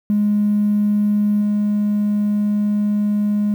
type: tone with level steps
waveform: triangle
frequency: 207.7 Hz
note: G#3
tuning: in tune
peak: -10 / -12 dBFS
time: 0.1-3.54 s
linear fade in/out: 0 ms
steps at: 1.41 s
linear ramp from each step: 10 ms
effects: tanh soft clip ceiling -11 dBFS + 8-bit